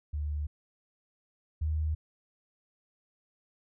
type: tone pair in turn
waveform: sine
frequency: 74.2 / 77.55 Hz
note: D2 / D#2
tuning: +18 / -5 cents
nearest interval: minor second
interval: 77 cents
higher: second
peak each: -30 / -27 dBFS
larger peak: second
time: 0.13-0.47 / 1.61-1.95 s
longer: neither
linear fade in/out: 10 ms
effects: none